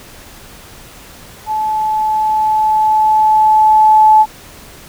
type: tone with level ramp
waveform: sine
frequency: 864 Hz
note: A5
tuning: 32 cents flat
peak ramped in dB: -14 to -3 dBFS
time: 1.46-4.26 s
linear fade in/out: 50 ms
effects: pink hiss -37 dBFS RMS until 4.88 s